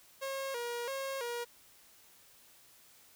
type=tone with vibrato; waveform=sawtooth; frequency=508 Hz; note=B4; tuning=49 cents sharp; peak=-32 dBFS; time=0.21-1.45 s; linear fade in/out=20 ms; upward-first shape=square; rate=1.5 Hz; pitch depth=110 cents each way; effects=white hiss -61 dBFS RMS until 3.15 s